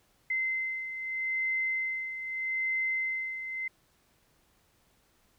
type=beating tone pair; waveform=sine; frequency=2067 / 2067.8 Hz; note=C7 / C7; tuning=-22 / -21 cents; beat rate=0.8 Hz; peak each=-30 / -37 dBFS; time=0.3-3.68 s; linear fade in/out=5 ms; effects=pink hiss -68 dBFS RMS until 5.38 s